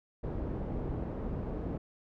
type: low-pass noise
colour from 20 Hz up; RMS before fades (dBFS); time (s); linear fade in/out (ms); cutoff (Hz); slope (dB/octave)
pink; -36; 0.23-1.78; 10; 520; 12
effects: none